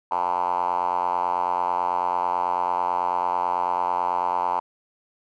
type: tone with band-pass filter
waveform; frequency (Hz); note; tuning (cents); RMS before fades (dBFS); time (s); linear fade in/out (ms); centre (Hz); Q
5% pulse; 89.1; F2; +35; -24; 0.11-4.6; 5; 920; 7.2
effects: none